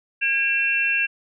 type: tone cluster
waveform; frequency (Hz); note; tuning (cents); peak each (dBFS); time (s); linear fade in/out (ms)
sine; 1631 / 2379 / 2702; G#6 / D7 / E7; -32 / +22 / +42; -24 / -28 / -20; 0.21-1.07; 20
effects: none